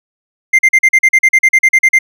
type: tone bursts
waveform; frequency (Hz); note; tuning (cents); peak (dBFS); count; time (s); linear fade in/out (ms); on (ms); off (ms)
triangle; 2093; C7; 0; -3; 15; 0.53-1.989; 10; 59; 41
effects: none